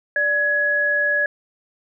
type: tone pair together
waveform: sine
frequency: 587.3 / 1678.5 Hz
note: D5 / G#6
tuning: 0 / +18 cents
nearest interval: octave + tritone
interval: 1818 cents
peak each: -25 / -17 dBFS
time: 0.16-1.26 s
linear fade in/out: 2 ms
effects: none